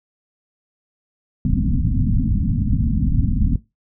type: low-pass noise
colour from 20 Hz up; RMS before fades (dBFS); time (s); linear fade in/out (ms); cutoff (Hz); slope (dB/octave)
pink; -18; 1.45-3.56; 2; 270; 96
effects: noise-tail reverb RT60 0.2 s tail -17 dB re dry